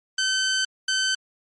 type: tone pair in turn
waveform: 15% pulse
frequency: 1534 / 1534 Hz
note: G6 / G6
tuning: -38 / -38 cents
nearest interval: unison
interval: 0 cents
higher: neither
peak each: -14 dBFS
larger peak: neither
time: 0.18-0.65 / 0.88-1.15 s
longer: first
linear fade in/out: 5 ms
effects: MP3 48 kbps